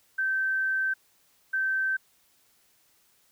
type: tone bursts at uneven times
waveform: sine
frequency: 1550 Hz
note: G6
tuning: 20 cents flat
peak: -24 dBFS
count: 2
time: 0.18-0.94 / 1.53-1.97 s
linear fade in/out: 10 ms
effects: white hiss -65 dBFS RMS until 3.31 s